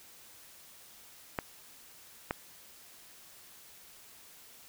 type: clicks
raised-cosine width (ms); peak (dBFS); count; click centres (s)
0.5; -16; 2; 1.388 / 2.309
effects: white hiss -55 dBFS RMS until 4.68 s

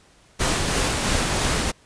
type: noise with tremolo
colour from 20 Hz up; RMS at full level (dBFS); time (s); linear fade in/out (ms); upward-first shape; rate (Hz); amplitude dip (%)
pink; -21; 0.39-1.72; 20; sine; 3; 25
effects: pink hiss -55 dBFS RMS until 1.85 s + resampled to 22050 Hz

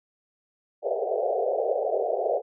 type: band-pass noise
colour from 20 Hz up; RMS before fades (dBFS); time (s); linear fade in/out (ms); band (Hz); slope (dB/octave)
white; -26; 0.82-2.42; 50; 390 to 740; 96
effects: none

